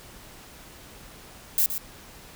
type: noise with echo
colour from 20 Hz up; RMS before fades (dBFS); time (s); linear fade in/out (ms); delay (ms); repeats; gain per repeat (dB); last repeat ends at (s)
violet; -21; 1.58-1.66; 0; 120; 1; -9; 1.78
effects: pink hiss -47 dBFS RMS until 2.35 s